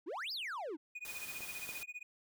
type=exponential two-way sweep; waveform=triangle; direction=up then down; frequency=277.2 to 5274 to 277.2 Hz; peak=-37 dBFS; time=0.06-0.77 s; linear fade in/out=20 ms; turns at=0.32 s
type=tone with tremolo; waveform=triangle; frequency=2469 Hz; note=D#7; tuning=14 cents flat; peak=-39 dBFS; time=0.95-2.03 s; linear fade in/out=5 ms; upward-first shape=sine; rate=15 Hz; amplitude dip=100%
type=noise; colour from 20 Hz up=white; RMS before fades=-47 dBFS; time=1.05-1.83 s; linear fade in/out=0 ms
type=clicks; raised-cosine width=1 ms; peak=-37 dBFS; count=2; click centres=1.406 / 1.691 s
effects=none